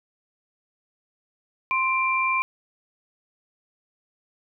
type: tone pair together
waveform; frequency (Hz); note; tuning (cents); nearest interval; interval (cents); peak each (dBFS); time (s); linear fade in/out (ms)
sine; 1044.7 / 2363; C6 / D7; -3 / +10; octave + major second; 1413; -23; 1.71-2.42; 0
effects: none